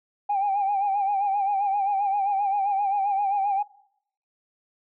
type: tone with vibrato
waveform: sine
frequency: 799 Hz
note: G5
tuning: 33 cents sharp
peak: -20 dBFS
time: 0.29-3.63 s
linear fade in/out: 10 ms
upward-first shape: sine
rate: 7.6 Hz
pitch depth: 66 cents each way
effects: noise-tail reverb RT60 0.7 s tail -22 dB re dry + tanh soft clip ceiling -17 dBFS